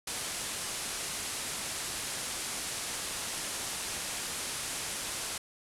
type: low-pass noise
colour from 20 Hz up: white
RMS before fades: -37 dBFS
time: 0.07-5.38 s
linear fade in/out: 5 ms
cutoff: 11000 Hz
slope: 48 dB/octave
effects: none